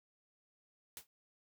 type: noise with exponential decay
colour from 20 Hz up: white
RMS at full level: -43 dBFS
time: 0.97-1.07 s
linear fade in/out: 1 ms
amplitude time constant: 21 ms
effects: none